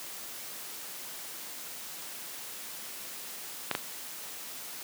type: clicks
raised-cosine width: 0.3 ms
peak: -11 / -12 dBFS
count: 2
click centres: 3.713 / 3.751 s
effects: white hiss -42 dBFS RMS until 4.83 s + high-pass 150 Hz 12 dB/octave